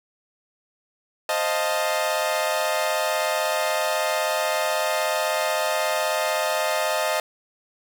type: chord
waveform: sawtooth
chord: F dominant seventh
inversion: second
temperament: equal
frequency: 523.3 / 622.3 / 698.5 / 880 Hz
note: C5 / Eb5 / F5 / A5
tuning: 0 / 0 / 0 / 0 cents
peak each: -26 / -20 / -26 / -25 dBFS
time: 1.29-7.2 s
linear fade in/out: 2 ms
effects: none